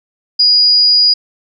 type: tone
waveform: sine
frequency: 4896 Hz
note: D#8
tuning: 29 cents flat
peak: -6 dBFS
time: 0.39-1.14 s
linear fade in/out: 10 ms
effects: none